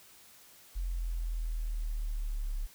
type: exponential sweep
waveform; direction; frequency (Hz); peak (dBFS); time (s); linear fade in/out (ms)
sine; down; 44 to 34.65; -31; 0.75-2.67; 20
effects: white hiss -57 dBFS RMS until 2.74 s